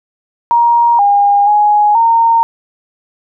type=tone with pitch steps; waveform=sine; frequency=942 / 810 / 834 / 919 Hz; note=A#5 / G#5 / G#5 / A#5; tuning=+18 / -43 / +7 / -25 cents; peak=-6 dBFS; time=0.51-2.43 s; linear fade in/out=0 ms; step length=480 ms; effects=none